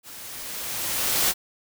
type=noise with level ramp; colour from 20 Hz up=white; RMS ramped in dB=-42 to -20 dBFS; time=0.03-1.34 s; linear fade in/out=50 ms; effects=none